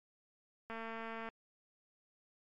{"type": "click train", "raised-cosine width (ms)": 0.5, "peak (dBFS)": -30, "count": 134, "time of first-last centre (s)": [0.7, 1.288], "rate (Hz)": 226, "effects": ["MP3 64 kbps"]}